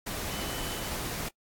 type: tone in noise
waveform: sine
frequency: 3015 Hz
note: F#7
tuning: 32 cents sharp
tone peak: -43 dBFS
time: 0.3-0.88 s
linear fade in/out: 10 ms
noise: pink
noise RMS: -35 dBFS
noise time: 0.06-1.29 s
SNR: -11 dB
effects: noise-tail reverb RT60 0.1 s tail -23 dB re dry + AAC 64 kbps